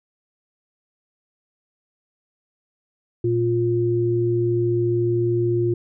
sine tone pair together, 117.4 / 351.2 Hz, A#2 / F4, +13 / +10 cents, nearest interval octave + perfect fifth, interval 1897 cents, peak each -22 / -19 dBFS, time 3.24-5.74 s, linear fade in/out 5 ms, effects none

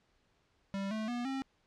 square tone with pitch steps, 196.3 / 217.8 / 241.7 / 268.2 Hz, G3 / A3 / B3 / C4, +3 / -17 / -37 / +43 cents, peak -35 dBFS, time 0.74-1.42 s, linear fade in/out 0 ms, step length 170 ms, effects pink hiss -73 dBFS RMS until 1.66 s + low-pass 5000 Hz 12 dB/octave

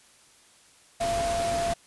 sine tone in noise, 683 Hz, F5, 39 cents flat, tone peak -25 dBFS, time 1-1.74 s, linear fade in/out 10 ms, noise pink, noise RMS -33 dBFS, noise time 1-1.74 s, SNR +5 dB, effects white hiss -57 dBFS RMS until 1.86 s + resampled to 24000 Hz

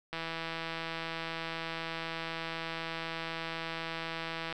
click train, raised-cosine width 0.3 ms, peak -21 dBFS, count 722, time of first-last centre 0.13-4.526 s, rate 164 Hz, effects none

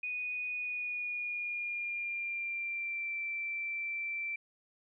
sine tone with pitch glide, 2477 to 2341 Hz, D#7 to D7, -8 to -6 cents, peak -34 dBFS, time 0.03-4.36 s, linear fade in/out 5 ms, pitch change -98 cents, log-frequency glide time 0.53-3.17 s, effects none

